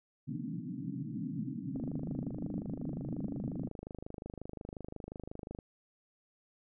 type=band-pass noise; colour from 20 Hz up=white; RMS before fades=-39 dBFS; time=0.27-3.69 s; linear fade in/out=20 ms; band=120 to 300 Hz; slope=96 dB/octave
type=click train; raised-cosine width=2 ms; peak=-29 dBFS; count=99; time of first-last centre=1.76-5.588 s; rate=25.6 Hz
effects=none